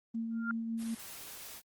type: tone with tremolo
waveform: sine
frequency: 227.5 Hz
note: A#3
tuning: 42 cents flat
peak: -32 dBFS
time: 0.14-0.95 s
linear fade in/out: 10 ms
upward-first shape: triangle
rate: 5.4 Hz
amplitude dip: 35%
type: tone with exponential growth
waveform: sine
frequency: 1397 Hz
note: F6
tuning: in tune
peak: -29 dBFS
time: 0.31-0.51 s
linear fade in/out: 1 ms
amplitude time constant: 42 ms
type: noise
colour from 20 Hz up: white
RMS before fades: -47 dBFS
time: 0.77-1.62 s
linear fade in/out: 50 ms
effects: Opus 32 kbps